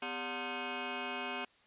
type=tone with frequency modulation; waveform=sine; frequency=900 Hz; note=A5; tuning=39 cents sharp; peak=-36 dBFS; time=0.02-1.45 s; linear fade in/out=5 ms; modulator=325 Hz; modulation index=6.4; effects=white hiss -66 dBFS RMS until 1.66 s + resampled to 8000 Hz